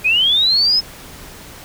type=linear sweep; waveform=sine; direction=up; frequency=2426 to 5210 Hz; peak=-11 dBFS; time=0.04-0.81 s; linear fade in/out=20 ms; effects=pink hiss -37 dBFS RMS until 1.64 s